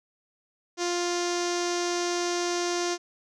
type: tone with low-pass filter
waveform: sawtooth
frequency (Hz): 350.2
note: F4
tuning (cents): +5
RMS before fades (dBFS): -28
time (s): 0.77-2.98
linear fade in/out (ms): 50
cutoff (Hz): 6000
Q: 4
effects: none